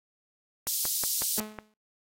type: click train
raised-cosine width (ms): 0.5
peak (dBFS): -21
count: 6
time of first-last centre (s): 0.67-1.587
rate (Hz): 5.45
type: high-pass noise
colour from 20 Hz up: white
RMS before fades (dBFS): -29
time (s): 0.67-1.4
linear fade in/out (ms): 2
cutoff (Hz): 4100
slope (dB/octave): 24
type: tone with exponential decay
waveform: sawtooth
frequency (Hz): 214.2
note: A3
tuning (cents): -46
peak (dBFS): -26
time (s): 1.38-1.74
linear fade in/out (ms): 2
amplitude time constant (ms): 78
effects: noise-tail reverb RT60 0.2 s tail -24 dB re dry + AAC 48 kbps